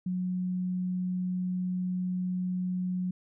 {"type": "tone", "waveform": "sine", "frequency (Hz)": 182.3, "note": "F#3", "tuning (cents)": -25, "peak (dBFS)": -28, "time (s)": [0.06, 3.11], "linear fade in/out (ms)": 5, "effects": []}